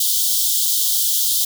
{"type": "high-pass noise", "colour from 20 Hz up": "white", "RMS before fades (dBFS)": -18, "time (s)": [0, 1.45], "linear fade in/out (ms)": 5, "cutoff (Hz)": 3100, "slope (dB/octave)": 96, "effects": []}